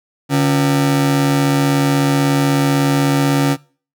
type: ring-modulated tone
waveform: 40% pulse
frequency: 210.6 Hz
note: G#3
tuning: 24 cents sharp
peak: -8 dBFS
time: 0.29-3.57 s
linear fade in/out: 50 ms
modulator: 67.2 Hz
effects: noise-tail reverb RT60 0.4 s tail -23 dB re dry